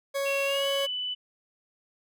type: tone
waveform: 40% pulse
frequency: 554.4 Hz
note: C#5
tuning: in tune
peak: -26 dBFS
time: 0.14-0.87 s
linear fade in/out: 20 ms
type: tone with pitch glide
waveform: sine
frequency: 2725 to 2989 Hz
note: F7 to F#7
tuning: -43 to +17 cents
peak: -29 dBFS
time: 0.25-1.15 s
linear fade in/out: 20 ms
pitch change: +160 cents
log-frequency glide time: 0.45-0.67 s
effects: none